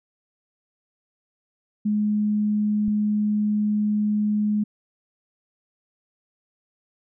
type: tone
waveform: sine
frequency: 210 Hz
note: G#3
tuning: 19 cents sharp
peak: -19 dBFS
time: 1.85-4.64 s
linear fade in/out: 10 ms
type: click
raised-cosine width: 5 ms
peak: -24 dBFS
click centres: 2.881 s
effects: none